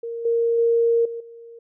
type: tone with level steps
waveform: sine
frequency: 464.6 Hz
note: A#4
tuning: 6 cents flat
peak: -27 / -17 / -15 / -28 / -39 dBFS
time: 0.03-1.59 s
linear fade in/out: 5 ms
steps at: 0.25 / 0.58 / 1.05 / 1.2 s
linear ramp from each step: 5 ms
effects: none